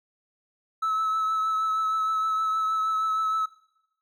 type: tone with vibrato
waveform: triangle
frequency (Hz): 1300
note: E6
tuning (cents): -24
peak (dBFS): -20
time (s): 0.82-3.46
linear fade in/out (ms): 10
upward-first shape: triangle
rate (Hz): 6.4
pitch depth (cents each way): 21
effects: noise-tail reverb RT60 0.9 s tail -23 dB re dry + tanh soft clip ceiling -18 dBFS